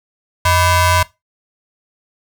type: ring-modulated tone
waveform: sawtooth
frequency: 540 Hz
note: C#5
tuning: 45 cents flat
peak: -4 dBFS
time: 0.45-1.03 s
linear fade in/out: 5 ms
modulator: 452 Hz
effects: noise-tail reverb RT60 0.2 s tail -19 dB re dry

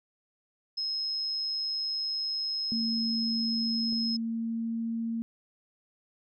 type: tone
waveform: sine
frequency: 5150 Hz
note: E8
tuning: 41 cents flat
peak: -29 dBFS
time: 0.77-4.17 s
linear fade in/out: 10 ms
type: tone with pitch glide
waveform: sine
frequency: 226.5 to 228.7 Hz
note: A#3 to A#3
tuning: -50 to -33 cents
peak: -29 dBFS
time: 2.72-5.22 s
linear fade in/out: 0 ms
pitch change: +17 cents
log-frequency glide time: 3.1-4.88 s
type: clicks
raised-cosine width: 2 ms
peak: -37 / -41 dBFS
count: 2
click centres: 3.925 / 3.933 s
effects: none

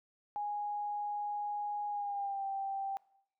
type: tone with pitch glide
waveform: sine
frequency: 827 to 783.7 Hz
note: G#5 to G5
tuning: -8 to -1 cents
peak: -34 dBFS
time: 0.36-2.97 s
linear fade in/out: 0 ms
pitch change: -93 cents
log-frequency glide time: 1.89-2.45 s
effects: noise-tail reverb RT60 0.7 s tail -21 dB re dry

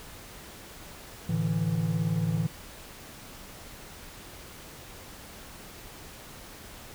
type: chord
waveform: triangle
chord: A suspended fourth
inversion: none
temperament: equal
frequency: 110 / 146.83 / 164.81 Hz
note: A2 / D3 / E3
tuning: 0 / 0 / 0 cents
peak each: -29 / -30 / -25 dBFS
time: 1.29-2.47 s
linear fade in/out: 5 ms
effects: pink hiss -46 dBFS RMS until 6.94 s

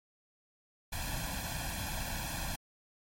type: noise with comb filter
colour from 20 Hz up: pink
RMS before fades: -37 dBFS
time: 0.92-2.56 s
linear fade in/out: 10 ms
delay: 1.2 ms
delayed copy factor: +0.95
effects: MP3 64 kbps

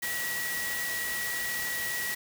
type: tone in noise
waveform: sine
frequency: 1927 Hz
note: B6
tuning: 43 cents flat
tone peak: -32 dBFS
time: 0.02-2.15 s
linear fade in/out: 10 ms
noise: white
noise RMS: -35 dBFS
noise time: 0.02-2.15 s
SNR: 0 dB
effects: none

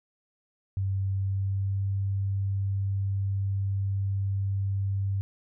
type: tone with pitch glide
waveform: sine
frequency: 96.9 to 98.14 Hz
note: G2 to G2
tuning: -20 to +2 cents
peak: -25 dBFS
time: 0.77-5.21 s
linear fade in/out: 0 ms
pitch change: +22 cents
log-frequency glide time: 1.11-1.86 s
effects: none

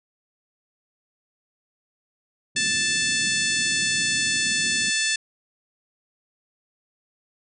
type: low-pass noise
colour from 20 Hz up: white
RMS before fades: -36 dBFS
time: 2.55-4.9 s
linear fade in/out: 5 ms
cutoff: 270 Hz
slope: 24 dB/octave
type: harmonic tone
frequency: 880 Hz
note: A5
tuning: in tune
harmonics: 2 / 3 / 4 / 5 / 6 / 7 / 8 / 9 / 10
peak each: -26 / -28 / -29 / -30 / -31 / -31 / -32 / -33 / -33 dBFS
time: 2.56-5.16 s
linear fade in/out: 5 ms
effects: high-pass 150 Hz 12 dB/octave

